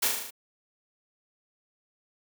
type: noise with echo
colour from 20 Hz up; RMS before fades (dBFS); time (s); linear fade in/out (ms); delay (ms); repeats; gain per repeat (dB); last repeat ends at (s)
white; -25; 0.02-0.08; 10; 38; 6; -3; 0.308
effects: high-pass 200 Hz 12 dB/octave